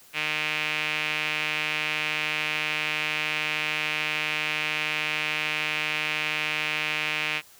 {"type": "tone with band-pass filter", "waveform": "sawtooth", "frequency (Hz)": 153.1, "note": "D#3", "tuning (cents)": -28, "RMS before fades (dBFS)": -28, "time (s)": [0.13, 7.42], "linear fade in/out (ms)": 50, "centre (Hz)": 2500, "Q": 3.8, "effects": ["white hiss -53 dBFS RMS until 7.59 s"]}